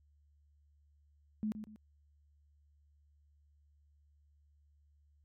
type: tone with echo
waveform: sine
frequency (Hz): 214.2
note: A3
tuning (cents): -46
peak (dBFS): -32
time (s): 1.43-1.52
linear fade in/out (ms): 0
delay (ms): 120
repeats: 2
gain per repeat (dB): -9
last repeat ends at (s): 1.76
effects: added 73 Hz sine -65 dBFS peak until 5.24 s + MP3 64 kbps